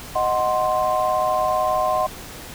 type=chord; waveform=sine; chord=C diminished; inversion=first; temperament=equal; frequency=622.3 / 740 / 1046.5 Hz; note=Eb5 / Gb5 / C6; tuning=0 / 0 / 0 cents; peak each=-22 dBFS; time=0.15-2.07 s; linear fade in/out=10 ms; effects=pink hiss -37 dBFS RMS until 2.54 s

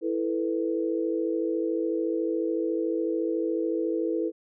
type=chord; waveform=sine; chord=E suspended fourth; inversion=none; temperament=equal; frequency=329.6 / 440 / 493.9 Hz; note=E4 / A4 / B4; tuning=0 / 0 / 0 cents; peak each=-27 / -30 / -31 dBFS; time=0.01-4.32 s; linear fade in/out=50 ms; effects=none

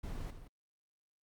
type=noise with echo; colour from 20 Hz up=brown; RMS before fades=-41 dBFS; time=0.03-0.31 s; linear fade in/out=10 ms; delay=170 ms; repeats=1; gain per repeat=-9 dB; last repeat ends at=0.48 s; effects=Opus 48 kbps

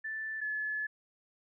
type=tone pair in turn; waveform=sine; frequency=1760 / 1717.8 Hz; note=A6 / A6; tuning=0 / -42 cents; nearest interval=unison; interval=42 cents; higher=first; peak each=-35 / -32 dBFS; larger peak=second; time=0.04-0.41 / 0.41-0.87 s; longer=second; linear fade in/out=10 ms; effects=none

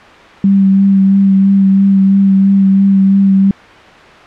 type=tone with vibrato; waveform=sine; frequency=195 Hz; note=G3; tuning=9 cents flat; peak=-5 dBFS; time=0.44-3.51 s; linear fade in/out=2 ms; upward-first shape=sine; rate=3 Hz; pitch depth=18 cents each way; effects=white hiss -35 dBFS RMS until 4.26 s + low-pass 2000 Hz 12 dB/octave

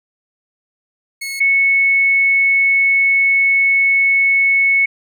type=tone pair in turn; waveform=sawtooth / sine; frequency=2189 / 2205 Hz; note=C#7 / C#7; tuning=-22 / -10 cents; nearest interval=unison; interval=12 cents; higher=second; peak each=-19 / -10 dBFS; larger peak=second; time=1.21-1.4 / 1.4-4.86 s; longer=second; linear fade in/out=10 ms; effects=none

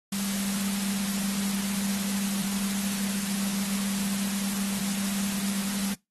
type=tone in noise; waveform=sine; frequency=197.6 Hz; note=G3; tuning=14 cents sharp; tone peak=-28 dBFS; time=0.12-5.94 s; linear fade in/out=5 ms; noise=white; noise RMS=-33 dBFS; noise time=0.12-5.94 s; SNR=+2 dB; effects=noise-tail reverb RT60 0.2 s tail -23 dB re dry + AAC 32 kbps

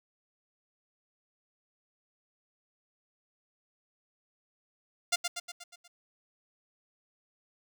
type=tone with echo; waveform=5% pulse; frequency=698.5 Hz; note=F5; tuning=in tune; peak=-13 dBFS; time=5.12-5.16 s; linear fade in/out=10 ms; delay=120 ms; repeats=6; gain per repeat=-5 dB; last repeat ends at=5.88 s; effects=none

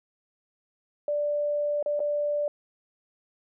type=tone with dropouts; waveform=sine; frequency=587.3 Hz; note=D5; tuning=in tune; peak=-24 dBFS; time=1.08-2.48 s; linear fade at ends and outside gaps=2 ms; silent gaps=1.827-1.86 / 1.994-2.002 s; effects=none

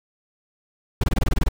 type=noise bursts; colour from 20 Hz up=brown; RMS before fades=-18 dBFS; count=10; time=1.01-1.487 s; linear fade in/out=5 ms; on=27 ms; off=23 ms; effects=none

